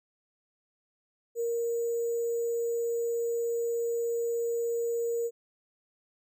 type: tone with sample-and-hold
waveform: sine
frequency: 466.7 Hz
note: A#4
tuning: 2 cents sharp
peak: -27 dBFS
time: 1.35-5.31 s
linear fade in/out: 50 ms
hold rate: 7350 Hz
effects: none